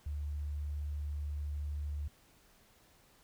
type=tone; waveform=sine; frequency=73.42 Hz; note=D2; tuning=in tune; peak=-35 dBFS; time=0.06-2.08 s; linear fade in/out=5 ms; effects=pink hiss -65 dBFS RMS until 3.23 s